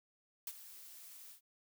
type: noise with ADSR envelope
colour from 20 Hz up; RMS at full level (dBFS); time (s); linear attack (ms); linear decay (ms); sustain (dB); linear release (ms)
blue; -40; 0.47-1.41; 3; 43; -14; 100
effects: none